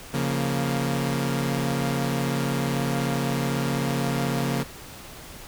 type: chord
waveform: sawtooth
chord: Bb minor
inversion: first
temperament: equal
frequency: 138.59 / 174.61 / 233.1 Hz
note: Db3 / F3 / Bb3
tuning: 0 / 0 / 0 cents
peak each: -22 / -27 / -24 dBFS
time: 0.13-4.64 s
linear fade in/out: 20 ms
effects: pink hiss -42 dBFS RMS until 5.47 s